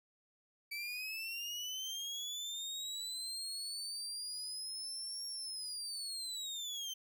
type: linear two-way sweep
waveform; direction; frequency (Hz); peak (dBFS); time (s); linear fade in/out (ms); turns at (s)
30% pulse; up then down; 2297 to 5550 to 3086; -37; 0.71-6.94; 10; 5.26
effects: none